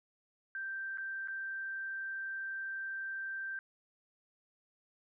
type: tone with dropouts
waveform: sine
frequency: 1568 Hz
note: G6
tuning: in tune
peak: -37 dBFS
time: 0.55-3.59 s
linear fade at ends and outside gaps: 1 ms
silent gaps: 0.974-0.982 / 1.275-1.283 s
effects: none